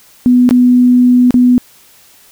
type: tone with dropouts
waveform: sine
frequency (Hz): 247.7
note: B3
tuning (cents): +5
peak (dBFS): -4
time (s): 0.26-1.58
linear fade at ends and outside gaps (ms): 0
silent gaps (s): 0.491-0.509 / 1.307-1.342
effects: white hiss -44 dBFS RMS until 2.31 s